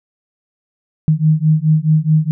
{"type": "beating tone pair", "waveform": "sine", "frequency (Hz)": [153.5, 158.2], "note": ["D#3", "D#3"], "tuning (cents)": [-23, 29], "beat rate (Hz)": 4.7, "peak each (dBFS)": -13, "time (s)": [1.08, 2.31], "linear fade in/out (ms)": 0, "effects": []}